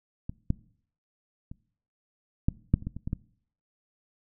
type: clicks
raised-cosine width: 5 ms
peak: -21 / -12 / -28 / -10 / -7 / -29 / -19 / -25 / -20 / -16 dBFS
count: 10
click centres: 0.295 / 0.504 / 1.515 / 2.485 / 2.74 / 2.824 / 2.87 / 2.966 / 3.075 / 3.131 s
effects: noise-tail reverb RT60 0.6 s tail -22 dB re dry